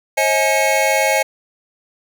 square tone cluster, 537 / 636 / 840 / 2200 Hz, C5 / D#5 / G#5 / C#7, +45 / +38 / +19 / -14 cents, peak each -20 dBFS, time 0.17-1.23 s, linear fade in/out 10 ms, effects none

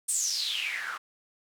white noise with band-pass filter sweep, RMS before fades -31 dBFS, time 0.08-0.98 s, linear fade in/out 10 ms, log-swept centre 9000 to 1200 Hz, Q 8.5, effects none

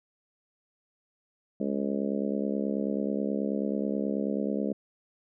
harmonic tone, 69.3 Hz, C#2, in tune, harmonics 3 / 4 / 5 / 6 / 7 / 8 / 9, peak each -30 / -33 / -39 / -36 / -37 / -37 / -41 dBFS, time 1.6-4.73 s, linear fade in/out 5 ms, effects none

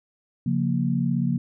sine chord, Bb minor, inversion first, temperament equal with one note detuned, 138.59 / 176.54 / 233.1 Hz, Db3 / F3 / Bb3, 0 / +19 / 0 cents, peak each -25 dBFS, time 0.46-1.38 s, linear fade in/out 5 ms, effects none

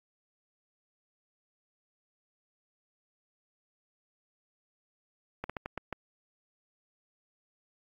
slowing click train, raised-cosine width 0.5 ms, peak -20 dBFS, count 6, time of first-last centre 5.44-5.927 s, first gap 56 ms, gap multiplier 1.28, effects AAC 48 kbps

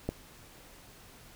click, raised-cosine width 2 ms, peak -17 dBFS, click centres 0.09 s, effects pink hiss -54 dBFS RMS until 1.35 s

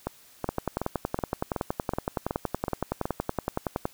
two click trains, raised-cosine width 1 ms, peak -12 / -14 dBFS, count 37 / 9, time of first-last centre 0.49-3.854 / 0.07-3.055 s, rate 10.7 / 2.68 Hz, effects white hiss -55 dBFS RMS until 3.93 s

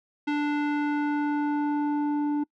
square tone with low-pass filter sweep, 293.7 Hz, D4, in tune, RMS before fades -26 dBFS, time 0.27-2.44 s, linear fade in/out 10 ms, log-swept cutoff 2700 to 640 Hz, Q 1.2, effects noise-tail reverb RT60 0.1 s tail -25 dB re dry

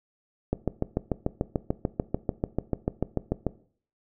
click train, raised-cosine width 2 ms, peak -11 dBFS, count 21, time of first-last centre 0.53-3.467 s, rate 6.81 Hz, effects noise-tail reverb RT60 0.5 s tail -18 dB re dry

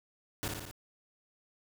pink noise with echo, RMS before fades -35 dBFS, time 0.43-0.48 s, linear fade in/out 0 ms, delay 58 ms, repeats 4, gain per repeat -3 dB, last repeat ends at 0.712 s, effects none

